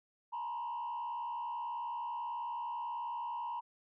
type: tone with frequency modulation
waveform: sine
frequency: 950 Hz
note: A#5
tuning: 33 cents sharp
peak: -35 dBFS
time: 0.32-3.61 s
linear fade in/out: 20 ms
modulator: 69.2 Hz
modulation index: 0.81
effects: tanh soft clip ceiling -34 dBFS

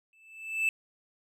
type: tone with exponential growth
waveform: triangle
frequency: 2637 Hz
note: E7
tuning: in tune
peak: -20 dBFS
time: 0.13-0.69 s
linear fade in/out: 1 ms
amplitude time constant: 120 ms
effects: none

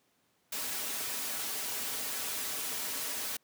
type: noise with comb filter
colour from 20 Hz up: white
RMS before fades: -36 dBFS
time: 0.52-3.37 s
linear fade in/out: 5 ms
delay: 5.7 ms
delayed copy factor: -0.6
effects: pink hiss -72 dBFS RMS until 3.43 s + high-pass 150 Hz 12 dB/octave

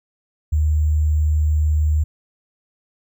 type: tone with sample-and-hold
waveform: sine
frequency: 76.5 Hz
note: D#2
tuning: 29 cents flat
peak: -14 dBFS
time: 0.52-2.04 s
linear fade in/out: 10 ms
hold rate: 7350 Hz
effects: none

